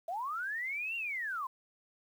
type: linear two-way sweep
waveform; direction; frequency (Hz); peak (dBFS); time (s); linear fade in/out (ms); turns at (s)
sine; up then down; 643 to 2794 to 996; -34; 0.08-1.47; 5; 0.96
effects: 10-bit